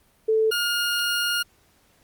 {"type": "tone pair in turn", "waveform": ["sine", "20% pulse"], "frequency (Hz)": [440, 1421.3], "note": ["A4", "F6"], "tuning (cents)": [0, 30], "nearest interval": "octave + minor sixth", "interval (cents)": 2030, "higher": "second", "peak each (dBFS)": -17, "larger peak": "neither", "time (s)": [[0.28, 0.51], [0.51, 1.43]], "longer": "second", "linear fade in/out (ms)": 10, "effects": ["pink hiss -61 dBFS RMS until 2.03 s", "Opus 32 kbps"]}